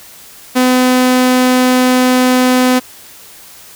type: tone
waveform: sawtooth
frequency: 253.3 Hz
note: B3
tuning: 44 cents sharp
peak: -4 dBFS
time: 0.55-2.8 s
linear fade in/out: 20 ms
effects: white hiss -37 dBFS RMS until 3.75 s